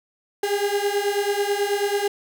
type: beating tone pair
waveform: 35% pulse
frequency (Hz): 401.3 / 410.5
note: G4 / G#4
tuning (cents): +41 / -20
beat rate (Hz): 9.2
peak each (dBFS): -22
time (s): 0.43-2.08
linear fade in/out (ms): 5
effects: none